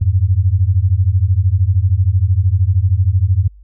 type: beating tone pair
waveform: sine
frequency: 87.31 / 100.31 Hz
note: F2 / G2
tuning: 0 / +40 cents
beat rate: 13 Hz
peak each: -13 / -13 dBFS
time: 0.01-3.48 s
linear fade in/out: 10 ms
effects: added 50 Hz sine -38 dBFS peak until 3.63 s